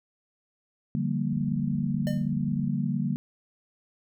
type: chord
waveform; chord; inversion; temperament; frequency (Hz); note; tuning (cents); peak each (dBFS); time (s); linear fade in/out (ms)
sine; G minor seventh; second; equal with one note detuned; 146.83 / 177.05 / 196 / 233.1; D3 / F3 / G3 / Bb3; 0 / +24 / 0 / 0; -29 / -34 / -30 / -30; 0.95-3.16; 0
type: click train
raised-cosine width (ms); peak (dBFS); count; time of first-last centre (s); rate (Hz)
5; -35; 36; 1.33-2.676; 26
type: tone with exponential decay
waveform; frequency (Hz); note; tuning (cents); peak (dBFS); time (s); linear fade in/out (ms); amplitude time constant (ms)
square; 603; D5; +46; -30; 2.07-2.31; 0; 51
effects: none